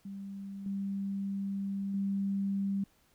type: tone with level steps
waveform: sine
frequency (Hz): 197.1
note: G3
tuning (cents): +10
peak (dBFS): -39 / -32 / -29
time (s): 0.05-2.84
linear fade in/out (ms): 5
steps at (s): 0.66 / 1.94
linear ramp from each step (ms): 2
effects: pink hiss -68 dBFS RMS until 3.14 s